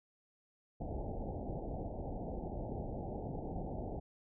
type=low-pass noise; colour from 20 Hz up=pink; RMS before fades=-41 dBFS; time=0.8-4 s; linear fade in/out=10 ms; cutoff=840 Hz; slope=96 dB/octave; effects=none